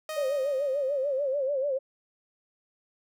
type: tone with exponential decay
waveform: sawtooth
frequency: 622.3 Hz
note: D#5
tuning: in tune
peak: -28 dBFS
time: 0.09-1.47 s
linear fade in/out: 2 ms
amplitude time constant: 300 ms
type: tone with vibrato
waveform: sine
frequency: 551 Hz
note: C#5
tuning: 11 cents flat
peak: -25 dBFS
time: 0.16-1.79 s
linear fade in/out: 20 ms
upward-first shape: sine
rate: 6.8 Hz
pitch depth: 110 cents each way
effects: none